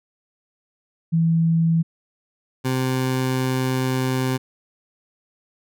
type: tone pair in turn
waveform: sine / 20% pulse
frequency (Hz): 164.6 / 129.7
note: E3 / C3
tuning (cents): -2 / -15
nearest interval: major third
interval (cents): 413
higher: first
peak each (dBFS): -15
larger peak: neither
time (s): 1.12-1.83 / 2.64-4.38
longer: second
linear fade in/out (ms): 20
effects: none